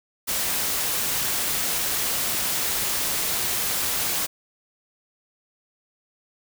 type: noise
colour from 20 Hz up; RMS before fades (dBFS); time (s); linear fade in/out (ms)
white; -25; 0.27-4.27; 20
effects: none